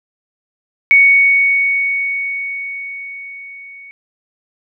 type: tone with level ramp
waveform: sine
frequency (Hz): 2228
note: C#7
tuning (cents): +8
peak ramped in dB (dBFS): -4 to -34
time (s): 0.91-3.91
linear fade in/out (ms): 0
effects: none